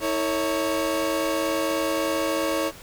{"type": "tone cluster", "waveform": "30% pulse", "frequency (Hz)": [322.7, 452.6, 556], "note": ["E4", "A4", "C#5"], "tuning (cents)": [-37, 49, 5], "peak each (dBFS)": [-24, -29, -23], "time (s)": [0, 2.72], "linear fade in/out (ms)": 50, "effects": ["pink hiss -44 dBFS RMS until 2.82 s"]}